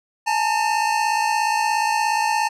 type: tone cluster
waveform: square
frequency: 850 / 907 / 1805 Hz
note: G#5 / A#5 / A6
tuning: +40 / -48 / +44 cents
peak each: -22 / -22 / -29 dBFS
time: 0.26-2.49 s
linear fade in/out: 20 ms
effects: low-pass 9000 Hz 12 dB/octave